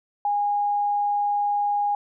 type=tone; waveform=sine; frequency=820 Hz; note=G#5; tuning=22 cents flat; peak=-20 dBFS; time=0.25-1.95 s; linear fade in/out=2 ms; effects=none